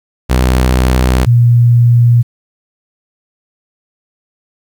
sawtooth / sine tone pair in turn, 63.2 / 119.31 Hz, B1 / A#2, +41 / +41 cents, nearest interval major seventh, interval 1100 cents, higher second, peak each -4 dBFS, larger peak neither, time 0.29-1.26 / 1.26-2.23 s, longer neither, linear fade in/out 20 ms, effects 7-bit

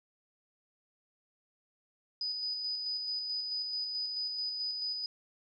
sine tone with tremolo, 4978 Hz, D#8, in tune, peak -32 dBFS, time 2.21-5.06 s, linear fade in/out 2 ms, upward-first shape square, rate 4.6 Hz, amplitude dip 30%, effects none

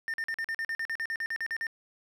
triangle tone bursts, 1811 Hz, A6, 49 cents sharp, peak -28 dBFS, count 16, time 0.08-1.668 s, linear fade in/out 0 ms, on 58 ms, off 44 ms, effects none

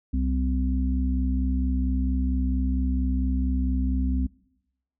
harmonic tone, 64.4 Hz, C2, 27 cents flat, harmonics 1 / 3 / 4, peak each -23 / -33 / -28 dBFS, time 0.13-4.27 s, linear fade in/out 10 ms, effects noise-tail reverb RT60 0.9 s tail -23 dB re dry

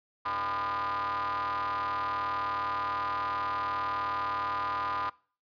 45% pulse ring-modulated tone, 102.7 Hz, G#2, 19 cents flat, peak -27 dBFS, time 0.25-5.1 s, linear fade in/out 10 ms, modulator 1110 Hz, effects noise-tail reverb RT60 0.4 s tail -22 dB re dry + resampled to 11025 Hz

